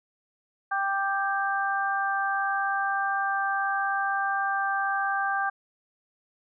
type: harmonic tone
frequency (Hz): 393.7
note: G4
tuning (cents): +8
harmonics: 2 / 3 / 4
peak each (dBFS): -28 / -30 / -28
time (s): 0.71-5.5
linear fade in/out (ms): 10
effects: none